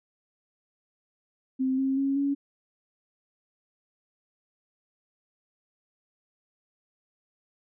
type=tone with pitch steps; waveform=sine; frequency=261.6 / 267.7 / 274 / 280.4 Hz; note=C4 / C4 / C#4 / C#4; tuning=0 / +40 / -20 / +20 cents; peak=-23 dBFS; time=1.59-2.35 s; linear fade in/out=20 ms; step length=190 ms; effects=none